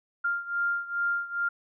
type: beating tone pair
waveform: sine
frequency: 1396.9 / 1399.3 Hz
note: F6 / F6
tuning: 0 / +3 cents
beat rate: 2.4 Hz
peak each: -28 / -31 dBFS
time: 0.24-1.49 s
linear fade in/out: 10 ms
effects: none